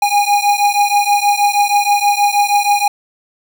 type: beating tone pair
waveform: square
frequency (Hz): 815 / 821.3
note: G#5 / G#5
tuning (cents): -33 / -20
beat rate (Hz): 6.3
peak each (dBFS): -14 / -15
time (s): 0.02-2.88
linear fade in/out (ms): 5
effects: none